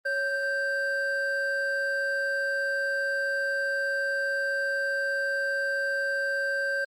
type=tone pair together; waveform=triangle; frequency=554.4 / 1568 Hz; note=C#5 / G6; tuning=0 / 0 cents; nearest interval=octave + tritone; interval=1800 cents; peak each=-29 / -25 dBFS; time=0.05-6.85 s; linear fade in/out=10 ms; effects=Opus 32 kbps